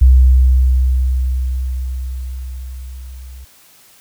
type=tone with level ramp; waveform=sine; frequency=64 Hz; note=C2; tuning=38 cents flat; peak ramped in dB=-3 to -31 dBFS; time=0.01-3.45 s; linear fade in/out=10 ms; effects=white hiss -47 dBFS RMS until 4 s